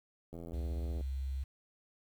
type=click train; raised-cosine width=2 ms; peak=-33 dBFS; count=58; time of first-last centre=0.33-1.009 s; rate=83.9 Hz
type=tone with pitch glide; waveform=sine; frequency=68 to 66.87 Hz; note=C#2 to C2; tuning=-33 to +38 cents; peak=-34 dBFS; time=0.53-1.44 s; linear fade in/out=10 ms; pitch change=-29 cents; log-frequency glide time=0.85-1.03 s
effects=10-bit